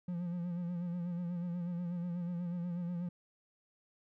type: tone with vibrato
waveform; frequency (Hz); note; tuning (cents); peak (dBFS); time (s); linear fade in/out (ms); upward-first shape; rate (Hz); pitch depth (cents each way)
triangle; 174.61; F3; 0; -33; 0.08-3.09; 5; sine; 8.2; 48
effects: none